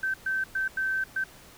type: tone bursts at uneven times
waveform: sine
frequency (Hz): 1548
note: G6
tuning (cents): -22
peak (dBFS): -25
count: 5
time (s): 0.03-0.14 / 0.26-0.44 / 0.55-0.68 / 0.77-1.04 / 1.16-1.24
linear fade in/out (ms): 5
effects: pink hiss -51 dBFS RMS until 1.57 s